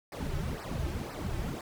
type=noise with flanger; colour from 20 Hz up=brown; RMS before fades=-35 dBFS; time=0.12-1.61 s; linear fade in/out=2 ms; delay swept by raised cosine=0.29 to 4.29 ms; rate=2 Hz; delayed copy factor=-0.95; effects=none